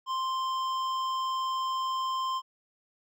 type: tone with hard clipping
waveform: triangle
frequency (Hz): 1046.5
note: C6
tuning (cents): 0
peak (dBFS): -30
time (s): 0.06-2.42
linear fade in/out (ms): 50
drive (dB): 14
effects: none